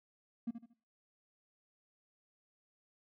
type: tone with echo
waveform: triangle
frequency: 233.1 Hz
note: A#3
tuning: in tune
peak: -30 dBFS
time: 0.47-0.51 s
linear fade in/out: 10 ms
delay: 76 ms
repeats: 3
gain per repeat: -10 dB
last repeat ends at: 0.738 s
effects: noise-tail reverb RT60 0.5 s tail -26 dB re dry + tanh soft clip ceiling -31 dBFS